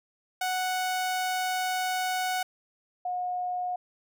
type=tone pair in turn; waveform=sawtooth / sine; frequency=740 / 722.7 Hz; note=F#5 / F#5; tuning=0 / -41 cents; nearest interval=unison; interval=41 cents; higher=first; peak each=-23 / -28 dBFS; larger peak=first; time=0.41-2.43 / 3.05-3.76 s; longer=first; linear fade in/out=5 ms; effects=none